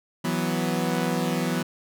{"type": "chord", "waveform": "sawtooth", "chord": "E suspended second", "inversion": "none", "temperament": "equal", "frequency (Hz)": [164.81, 185, 246.9], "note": ["E3", "F#3", "B3"], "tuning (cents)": [0, 0, 0], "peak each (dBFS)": -24, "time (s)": [0.24, 1.63], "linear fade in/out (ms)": 10, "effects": []}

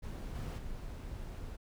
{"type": "noise with level steps", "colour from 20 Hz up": "brown", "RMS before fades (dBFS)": [-41, -38, -43], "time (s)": [0.02, 1.57], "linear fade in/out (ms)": 20, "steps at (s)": [0.35, 0.58], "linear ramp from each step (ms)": 5, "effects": []}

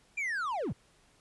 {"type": "linear sweep", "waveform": "triangle", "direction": "down", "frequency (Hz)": [2429, 69], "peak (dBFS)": -29, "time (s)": [0.17, 0.73], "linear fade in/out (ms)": 10, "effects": ["pink hiss -65 dBFS RMS until 1.2 s", "resampled to 24000 Hz"]}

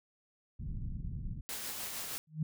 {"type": "low-pass noise", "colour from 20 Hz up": "pink", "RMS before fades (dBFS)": -39, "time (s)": [0.59, 1.41], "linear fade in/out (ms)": 10, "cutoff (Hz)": 180, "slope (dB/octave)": 24}
{"type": "noise with tremolo", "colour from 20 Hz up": "white", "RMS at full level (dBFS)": -39, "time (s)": [1.49, 2.18], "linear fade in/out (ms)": 0, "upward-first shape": "triangle", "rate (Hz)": 6.5, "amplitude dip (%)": 35}
{"type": "tone with exponential growth", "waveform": "sine", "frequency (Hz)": 155.56, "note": "D#3", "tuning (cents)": 0, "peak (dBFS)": -27, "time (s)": [2.27, 2.43], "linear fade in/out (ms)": 5, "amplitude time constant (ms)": 33}
{"effects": []}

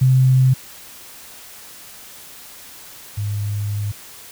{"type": "tone pair in turn", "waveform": "sine", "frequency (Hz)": [130, 103.18], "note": ["C3", "G#2"], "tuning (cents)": [-11, -11], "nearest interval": "major third", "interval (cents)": 400, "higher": "first", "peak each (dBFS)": [-10, -20], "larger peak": "first", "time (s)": [[0.01, 0.54], [3.17, 3.92]], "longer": "second", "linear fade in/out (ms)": 10, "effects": ["white hiss -40 dBFS RMS until 4.31 s"]}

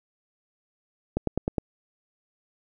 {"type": "click train", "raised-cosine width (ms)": 2, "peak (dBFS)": -11, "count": 5, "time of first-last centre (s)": [1.17, 1.582], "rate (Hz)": 9.7, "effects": []}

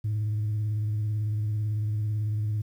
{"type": "tone with vibrato", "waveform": "sine", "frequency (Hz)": 106.4, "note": "G#2", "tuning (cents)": 42, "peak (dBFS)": -23, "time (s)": [0.04, 2.62], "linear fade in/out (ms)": 10, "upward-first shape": "triangle", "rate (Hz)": 18, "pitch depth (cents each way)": 47, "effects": ["tanh soft clip ceiling -23 dBFS", "10-bit"]}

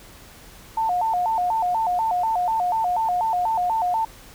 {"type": "tone with vibrato", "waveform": "sine", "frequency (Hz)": 800, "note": "G5", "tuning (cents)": 35, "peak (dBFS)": -19, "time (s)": [0.77, 4.05], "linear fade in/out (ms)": 5, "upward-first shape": "square", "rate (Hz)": 4.1, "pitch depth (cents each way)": 190, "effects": ["added 41 Hz sine -52 dBFS peak until 4.34 s", "pink hiss -46 dBFS RMS until 4.34 s"]}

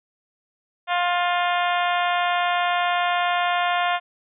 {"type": "harmonic tone", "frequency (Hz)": 352.7, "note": "F4", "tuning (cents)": 17, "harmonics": [2, 3, 4, 5, 6, 7, 8, 9, 10], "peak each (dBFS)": [-22, -26, -28, -30, -32, -33, -34, -35, -36], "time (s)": [0.87, 4], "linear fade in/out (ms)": 50, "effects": []}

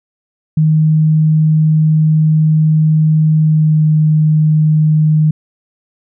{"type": "tone with pitch glide", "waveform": "sine", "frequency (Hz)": [156, 154.56], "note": ["D#3", "D#3"], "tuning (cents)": [5, -11], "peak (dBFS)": -7, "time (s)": [0.57, 5.31], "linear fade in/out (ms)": 5, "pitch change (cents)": -16, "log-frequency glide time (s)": [3.38, 3.84], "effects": []}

